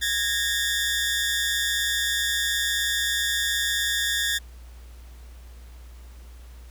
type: tone cluster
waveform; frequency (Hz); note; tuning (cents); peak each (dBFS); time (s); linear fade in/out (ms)
sawtooth; 1655 / 1836 / 3533; G#6 / A#6 / A7; -6 / -27 / +6; -24; 0.01-4.39; 20
effects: added 60 Hz sine -41 dBFS peak until 6.7 s + pink hiss -55 dBFS RMS until 6.7 s